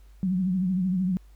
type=tone with vibrato; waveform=sine; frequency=185 Hz; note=F#3; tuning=in tune; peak=-22 dBFS; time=0.23-1.17 s; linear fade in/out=0 ms; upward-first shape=triangle; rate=13 Hz; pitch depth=92 cents each way; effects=added 50 Hz sine -48 dBFS peak until 1.35 s + pink hiss -65 dBFS RMS until 1.35 s